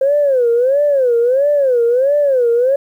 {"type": "tone with vibrato", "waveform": "sine", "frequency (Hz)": 523.3, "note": "C5", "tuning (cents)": 0, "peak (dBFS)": -9, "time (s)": [0.01, 2.76], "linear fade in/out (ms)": 5, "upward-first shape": "sine", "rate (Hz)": 1.5, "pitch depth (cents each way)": 200, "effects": ["tanh soft clip ceiling -5 dBFS", "8-bit"]}